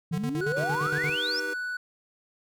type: exponential sweep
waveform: sine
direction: up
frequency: 156.7 to 5588 Hz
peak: -28 dBFS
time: 0.11-1.4 s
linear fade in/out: 5 ms
type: tone with tremolo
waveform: square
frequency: 148.4 Hz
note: D3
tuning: 18 cents sharp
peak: -30 dBFS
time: 0.12-1.16 s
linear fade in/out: 20 ms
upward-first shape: square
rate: 8.7 Hz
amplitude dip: 75%
type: tone with pitch glide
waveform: triangle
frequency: 1472 to 1481.4 Hz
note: F#6 to F#6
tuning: -9 to +2 cents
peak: -28 dBFS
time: 0.41-1.77 s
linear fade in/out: 5 ms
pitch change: +11 cents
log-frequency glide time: 0.92-1.57 s
type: chord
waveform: square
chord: Eb augmented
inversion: none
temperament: just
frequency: 311.1 / 388.9 / 486.1 Hz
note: Eb4 / G4 / B4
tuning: 0 / -14 / -28 cents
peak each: -41 / -40 / -36 dBFS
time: 0.56-1.54 s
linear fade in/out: 10 ms
effects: none